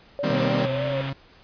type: tone with vibrato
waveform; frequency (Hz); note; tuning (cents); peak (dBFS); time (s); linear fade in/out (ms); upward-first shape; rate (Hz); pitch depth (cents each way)
sine; 561; C#5; +21; -25; 0.19-1.01; 0; triangle; 3.4; 86
type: chord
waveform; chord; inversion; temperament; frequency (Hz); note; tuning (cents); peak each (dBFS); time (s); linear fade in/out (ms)
sawtooth; C minor seventh; first; equal with one note detuned; 155.56 / 196 / 236.7 / 261.6; Eb3 / G3 / Bb3 / C4; 0 / 0 / +27 / 0; -24 / -24 / -26 / -23; 0.23-0.66; 10
type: tone with pitch glide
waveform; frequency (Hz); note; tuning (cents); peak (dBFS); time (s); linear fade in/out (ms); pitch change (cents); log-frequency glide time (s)
35% pulse; 125.9 to 136.5; B2 to C#3; +34 to -26; -26; 0.3-1.13; 2; +140; 0.57-1
type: low-pass noise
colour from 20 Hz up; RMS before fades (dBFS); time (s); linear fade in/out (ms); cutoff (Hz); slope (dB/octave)
white; -37; 0.35-1.1; 5; 3600; 96
effects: pink hiss -53 dBFS RMS until 1.43 s + resampled to 11025 Hz